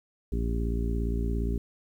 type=harmonic tone; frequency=57.3 Hz; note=A#1; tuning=29 cents flat; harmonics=1 / 2 / 3 / 4 / 5 / 6 / 7; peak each=-27 / -36 / -37 / -36 / -39 / -43 / -38 dBFS; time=0.32-1.58 s; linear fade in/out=5 ms; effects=10-bit